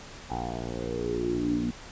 10% pulse tone with low-pass filter sweep, 59.2 Hz, A#1, 27 cents sharp, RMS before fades -30 dBFS, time 0.3-1.71 s, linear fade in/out 10 ms, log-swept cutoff 810 to 250 Hz, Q 9.7, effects pink hiss -45 dBFS RMS until 1.91 s + resampled to 16000 Hz

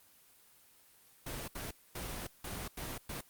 pink noise bursts at uneven times, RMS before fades -41 dBFS, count 6, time 1.26-1.48 / 1.55-1.71 / 1.95-2.27 / 2.44-2.68 / 2.77-2.98 / 3.09-3.21 s, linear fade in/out 5 ms, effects white hiss -63 dBFS RMS until 3.29 s + Opus 24 kbps

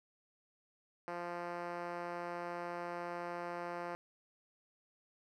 5% pulse tone with band-pass filter, 173.9 Hz, F3, 7 cents flat, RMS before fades -42 dBFS, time 1.08-3.95 s, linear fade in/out 0 ms, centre 550 Hz, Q 0.78, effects none

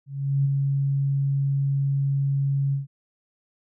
sine tone with ADSR envelope, 138.59 Hz, C#3, in tune, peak -17 dBFS, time 0.06-2.87 s, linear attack 390 ms, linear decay 16 ms, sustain -3 dB, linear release 140 ms, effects none

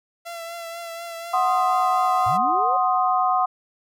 sawtooth tone with vibrato, 675 Hz, E5, 41 cents sharp, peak -28 dBFS, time 0.25-2.38 s, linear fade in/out 20 ms, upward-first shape triangle, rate 4.1 Hz, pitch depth 31 cents each way
sine chord, C diminished, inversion second, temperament equal with one note detuned, 740 / 1051.3 / 1244.5 Hz, Gb5 / C6 / Eb6, 0 / +8 / 0 cents, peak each -20 / -23 / -23 dBFS, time 1.33-3.46 s, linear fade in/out 10 ms
sine linear sweep, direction up, 91.2 to 560 Hz, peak -29 dBFS, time 2.26-2.77 s, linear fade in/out 5 ms
effects none

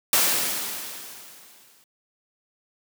white noise with exponential decay, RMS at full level -18 dBFS, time 0.13-1.84 s, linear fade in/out 1 ms, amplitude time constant 370 ms, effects high-pass 150 Hz 12 dB/octave

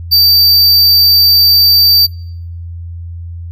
square tone, 4642 Hz, D8, 21 cents flat, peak -5 dBFS, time 0.11-2.07 s, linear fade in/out 20 ms, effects noise-tail reverb RT60 0.7 s tail -25 dB re dry + added 85 Hz sine -22 dBFS peak until 3.51 s

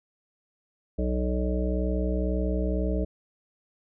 harmonic tone, 62 Hz, B1, 7 cents sharp, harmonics 1 / 3 / 5 / 7 / 9 / 10, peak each -26 / -31 / -33 / -34 / -36 / -36 dBFS, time 0.98-3.05 s, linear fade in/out 10 ms, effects none

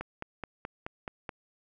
click train, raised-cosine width 0.5 ms, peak -21 dBFS, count 7, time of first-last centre 0.01-1.292 s, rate 4.68 Hz, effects none

